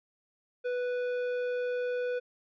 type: tone with tanh clipping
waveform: triangle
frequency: 493.8 Hz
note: B4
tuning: in tune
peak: -31 dBFS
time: 0.64-2.2 s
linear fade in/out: 20 ms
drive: 15 dB
effects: none